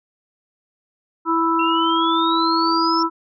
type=harmonic tone; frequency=329.6 Hz; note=E4; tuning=in tune; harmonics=1 / 3 / 4; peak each=-20 / -20 / -20 dBFS; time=1.25-3.1 s; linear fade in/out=50 ms
type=exponential sweep; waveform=sine; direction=up; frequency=2700 to 5390 Hz; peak=-24 dBFS; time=1.59-3.03 s; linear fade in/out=5 ms
effects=none